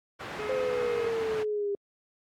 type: low-pass noise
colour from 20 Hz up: white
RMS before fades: -39 dBFS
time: 0.19-1.44 s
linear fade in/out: 20 ms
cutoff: 1600 Hz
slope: 12 dB/octave
type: harmonic tone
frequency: 424 Hz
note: G#4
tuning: 36 cents sharp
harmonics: 1 / 3 / 5 / 6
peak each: -33 / -43 / -47 / -49 dBFS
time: 0.38-1.09 s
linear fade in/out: 20 ms
type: exponential sweep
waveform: sine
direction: down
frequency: 523.3 to 399.9 Hz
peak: -27 dBFS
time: 0.49-1.75 s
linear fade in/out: 2 ms
effects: high-pass 80 Hz 12 dB/octave + AAC 64 kbps